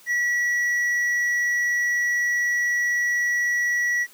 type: tone with hard clipping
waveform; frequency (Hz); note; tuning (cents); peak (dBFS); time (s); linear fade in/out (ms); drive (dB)
triangle; 1936; B6; -35; -21; 0.06-4.07; 50; 7
effects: white hiss -51 dBFS RMS until 4.13 s + high-pass 150 Hz 12 dB/octave